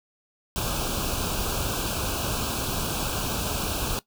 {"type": "band-stop noise", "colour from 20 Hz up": "pink", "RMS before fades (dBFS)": -28, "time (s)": [0.56, 3.99], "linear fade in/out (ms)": 0, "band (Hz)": [1600, 2400], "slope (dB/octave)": 96, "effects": ["noise-tail reverb RT60 0.1 s tail -18 dB re dry"]}